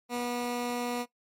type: tone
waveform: 15% pulse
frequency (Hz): 242.8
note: B3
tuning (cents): -29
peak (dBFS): -24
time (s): 0.09-1.06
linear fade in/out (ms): 50
effects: noise-tail reverb RT60 0.1 s tail -17 dB re dry + MP3 64 kbps